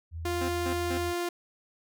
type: tone with vibrato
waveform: sine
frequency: 82.41 Hz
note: E2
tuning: in tune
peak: -34 dBFS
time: 0.11-1.14 s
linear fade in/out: 50 ms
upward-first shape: sine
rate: 16 Hz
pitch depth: 32 cents each way
type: tone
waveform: sawtooth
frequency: 349.2 Hz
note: F4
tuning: in tune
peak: -25 dBFS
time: 0.25-1.29 s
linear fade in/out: 5 ms
type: tone bursts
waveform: sawtooth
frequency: 261.6 Hz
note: C4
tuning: in tune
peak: -29 dBFS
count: 3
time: 0.41-0.978 s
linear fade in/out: 5 ms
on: 76 ms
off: 170 ms
effects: none